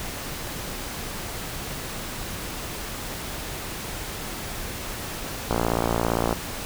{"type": "click train", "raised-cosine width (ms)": 1, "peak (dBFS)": -8, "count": 48, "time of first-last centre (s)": [5.51, 6.327], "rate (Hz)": 57.5, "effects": ["pink hiss -33 dBFS RMS until 6.65 s"]}